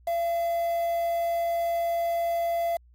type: tone with quantisation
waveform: triangle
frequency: 680 Hz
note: F5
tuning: 46 cents flat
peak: -22 dBFS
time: 0.07-2.77 s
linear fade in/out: 5 ms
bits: 7
effects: added 60 Hz sine -53 dBFS peak until 2.94 s + AAC 48 kbps